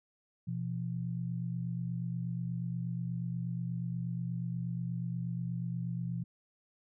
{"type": "tone pair together", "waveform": "sine", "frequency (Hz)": [123.47, 171.8], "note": ["B2", "F3"], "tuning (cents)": [0, -28], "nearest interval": "tritone", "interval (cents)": 572, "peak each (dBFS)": [-36, -36], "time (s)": [0.47, 6.24], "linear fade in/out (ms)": 10, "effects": []}